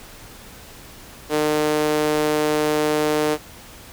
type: tone with high-pass filter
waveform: sawtooth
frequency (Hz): 151.7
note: D#3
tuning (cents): -44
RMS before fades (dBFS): -20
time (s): 1.29-3.38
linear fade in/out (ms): 50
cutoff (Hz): 400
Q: 2.4
effects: pink hiss -42 dBFS RMS until 3.92 s